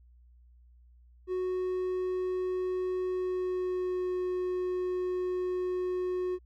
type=tone with pitch glide; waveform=triangle; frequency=368.1 to 364.3 Hz; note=F#4 to F#4; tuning=-9 to -27 cents; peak=-27 dBFS; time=1.27-6.39 s; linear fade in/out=50 ms; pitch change=-18 cents; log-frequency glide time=3.07-4.16 s; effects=added 60 Hz sine -55 dBFS peak until 6.45 s